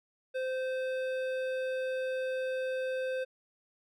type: tone with hard clipping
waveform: sine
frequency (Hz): 518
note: C5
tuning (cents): -17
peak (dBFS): -33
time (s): 0.34-3.25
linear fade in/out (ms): 20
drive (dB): 12
effects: none